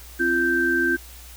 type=tone cluster; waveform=sine; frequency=262.4 / 343 / 1563 Hz; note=C4 / F4 / G6; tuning=+5 / -31 / -6 cents; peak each=-27 / -23 / -20 dBFS; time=0.19-0.97 s; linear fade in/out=20 ms; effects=added 60 Hz sine -42 dBFS peak until 1.36 s + white hiss -45 dBFS RMS until 1.36 s